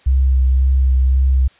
sine tone with vibrato, 65.41 Hz, C2, in tune, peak -10 dBFS, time 0.06-1.48 s, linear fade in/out 10 ms, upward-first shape sine, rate 1.9 Hz, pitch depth 20 cents each way, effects white hiss -51 dBFS RMS until 1.59 s + resampled to 8000 Hz

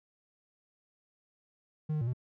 triangle tone with pitch steps, 154.1 / 152.4 / 116.4 / 124.7 Hz, D#3 / D#3 / A#2 / B2, -16 / -36 / -2 / +17 cents, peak -27 dBFS, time 1.89-2.134 s, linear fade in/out 10 ms, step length 61 ms, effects none

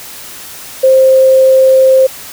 sine tone, 526 Hz, C5, 9 cents sharp, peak -3 dBFS, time 0.83-2.07 s, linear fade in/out 10 ms, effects white hiss -29 dBFS RMS until 2.32 s

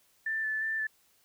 sine tone with vibrato, 1760 Hz, A6, in tune, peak -29 dBFS, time 0.26-0.87 s, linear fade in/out 5 ms, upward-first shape square, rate 2.8 Hz, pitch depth 14 cents each way, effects white hiss -67 dBFS RMS until 1.24 s

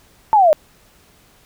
sine linear sweep, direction down, 895 to 587.3 Hz, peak -8 dBFS, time 0.33-0.53 s, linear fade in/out 0 ms, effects pink hiss -52 dBFS RMS until 1.45 s

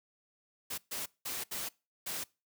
white noise bursts at uneven times, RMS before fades -38 dBFS, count 5, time 0.7-0.78 / 0.91-1.06 / 1.25-1.44 / 1.51-1.69 / 2.06-2.24 s, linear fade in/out 10 ms, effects noise-tail reverb RT60 0.3 s tail -24 dB re dry + high-pass 80 Hz 12 dB/octave

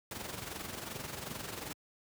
pink noise with amplitude modulation, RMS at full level -39 dBFS, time 0.11-1.73 s, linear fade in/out 2 ms, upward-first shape sine, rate 22.6 Hz, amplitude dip 60%, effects high-pass 80 Hz 12 dB/octave

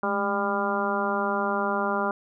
harmonic tone with a mistuned harmonic, 199.7 Hz, G3, 32 cents sharp, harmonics 1 / 2 / 3 / 4 / 5 / 6 / 7, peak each -31 / -31 / -31 / -31 / -31 / -31 / -31 dBFS, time 0.03-2.11 s, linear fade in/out 2 ms, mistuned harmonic 1, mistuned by +80 cents, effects none

